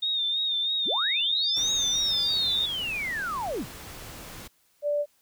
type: tone with vibrato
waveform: sine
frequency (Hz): 3660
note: A#7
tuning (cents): -32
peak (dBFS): -24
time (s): 0.02-2.66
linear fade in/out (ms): 10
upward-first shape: sine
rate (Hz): 3.1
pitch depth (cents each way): 58
type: linear two-way sweep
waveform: sine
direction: up then down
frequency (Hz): 99.4 to 6600 to 99.4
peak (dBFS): -28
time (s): 0.85-3.66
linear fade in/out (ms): 50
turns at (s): 1.72
type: noise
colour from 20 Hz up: pink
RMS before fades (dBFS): -42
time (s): 1.56-4.48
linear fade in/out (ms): 10
type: tone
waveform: sine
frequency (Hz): 585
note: D5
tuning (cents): -7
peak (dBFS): -23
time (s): 4.82-5.06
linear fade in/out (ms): 50
effects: white hiss -66 dBFS RMS until 5.21 s